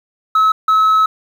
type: tone bursts at uneven times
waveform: sine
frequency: 1291 Hz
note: E6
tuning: 37 cents flat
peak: -6 dBFS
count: 2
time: 0.35-0.52 / 0.68-1.06 s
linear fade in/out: 5 ms
effects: tanh soft clip ceiling -8 dBFS + 7-bit